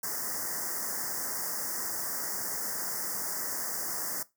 white band-stop noise, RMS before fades -34 dBFS, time 0.03-4.23 s, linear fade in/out 5 ms, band 2000 to 4900 Hz, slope 96 dB/octave, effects noise-tail reverb RT60 0.2 s tail -18 dB re dry + high-pass 150 Hz 12 dB/octave

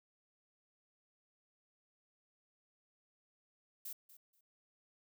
violet noise with echo, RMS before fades -45 dBFS, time 3.85-3.93 s, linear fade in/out 5 ms, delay 240 ms, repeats 2, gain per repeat -15 dB, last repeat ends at 4.41 s, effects none

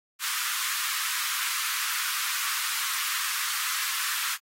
pink high-pass noise, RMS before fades -30 dBFS, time 0.19-4.38 s, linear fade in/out 50 ms, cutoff 1100 Hz, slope 48 dB/octave, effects AAC 48 kbps

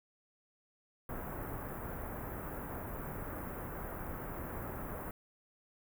pink band-stop noise, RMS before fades -42 dBFS, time 1.09-5.11 s, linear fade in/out 2 ms, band 1600 to 14000 Hz, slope 24 dB/octave, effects none

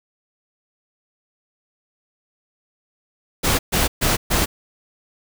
pink noise bursts, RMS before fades -18 dBFS, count 4, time 3.43-4.46 s, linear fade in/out 20 ms, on 160 ms, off 130 ms, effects none

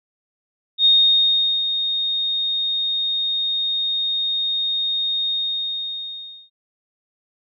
sine tone with ADSR envelope, 3700 Hz, A#7, 14 cents flat, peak -10 dBFS, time 0.78-6.5 s, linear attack 72 ms, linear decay 780 ms, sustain -9 dB, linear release 1200 ms, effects none

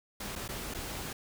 pink noise with dropouts, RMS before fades -39 dBFS, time 0.2-1.13 s, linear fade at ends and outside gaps 5 ms, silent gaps 0.355-0.359 / 0.48-0.488 / 0.74-0.745 s, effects none

